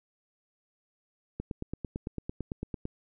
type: click train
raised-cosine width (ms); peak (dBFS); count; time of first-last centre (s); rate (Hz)
3; -21; 14; 1.4-2.854; 8.94
effects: none